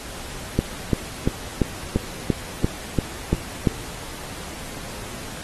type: click train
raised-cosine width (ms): 3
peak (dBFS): -4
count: 10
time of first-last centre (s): 0.59-3.672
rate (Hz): 2.92
effects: pink hiss -36 dBFS RMS until 5.43 s + AAC 32 kbps